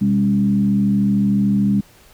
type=tone with frequency modulation; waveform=sine; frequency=200.8 Hz; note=G3; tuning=42 cents sharp; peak=-13 dBFS; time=0.01-1.81 s; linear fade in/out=10 ms; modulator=73.5 Hz; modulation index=0.63; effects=pink hiss -49 dBFS RMS until 2.13 s